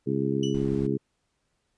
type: harmonic tone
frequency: 68.3 Hz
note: C#2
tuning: 25 cents flat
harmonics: 2 / 3 / 4 / 5 / 6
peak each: -30 / -30 / -30 / -30 / -30 dBFS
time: 0.06-0.98 s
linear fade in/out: 20 ms
type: tone with exponential decay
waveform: 35% pulse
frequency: 2960 Hz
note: F#7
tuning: in tune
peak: -30 dBFS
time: 0.43-0.71 s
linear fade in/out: 2 ms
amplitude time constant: 59 ms
type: noise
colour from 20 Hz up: brown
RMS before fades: -39 dBFS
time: 0.54-0.87 s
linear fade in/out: 5 ms
effects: pink hiss -75 dBFS RMS until 1.77 s + resampled to 22050 Hz